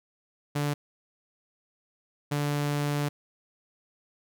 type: tone bursts at uneven times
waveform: sawtooth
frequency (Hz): 145.6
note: D3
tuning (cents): -15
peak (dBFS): -22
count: 2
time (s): 0.55-0.74 / 2.31-3.09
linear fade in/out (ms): 10
effects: none